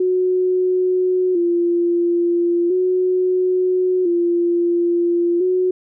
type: tone with vibrato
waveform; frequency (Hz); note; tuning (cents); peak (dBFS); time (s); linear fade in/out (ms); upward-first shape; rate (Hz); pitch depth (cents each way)
sine; 356.1; F4; +34; -14; 0-5.71; 5; square; 0.37; 54
effects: none